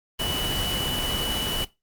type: tone in noise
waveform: sine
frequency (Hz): 2961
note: F#7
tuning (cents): +1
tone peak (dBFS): -27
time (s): 0.19-1.65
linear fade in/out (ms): 10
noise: pink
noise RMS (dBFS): -28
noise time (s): 0.19-1.65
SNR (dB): -2
effects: noise-tail reverb RT60 0.2 s tail -18 dB re dry + Opus 32 kbps